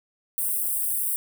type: high-pass noise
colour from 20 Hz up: white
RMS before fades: -26 dBFS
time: 0.38-1.16 s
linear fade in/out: 0 ms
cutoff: 8300 Hz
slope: 96 dB/octave
effects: none